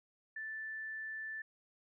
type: tone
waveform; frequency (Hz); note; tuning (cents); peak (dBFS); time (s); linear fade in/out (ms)
sine; 1760; A6; 0; -40; 0.36-1.42; 5
effects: none